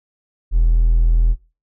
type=tone with hard clipping; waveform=triangle; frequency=41.2 Hz; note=E1; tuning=in tune; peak=-10 dBFS; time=0.51-1.36 s; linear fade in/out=50 ms; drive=2 dB; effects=noise-tail reverb RT60 0.3 s tail -20 dB re dry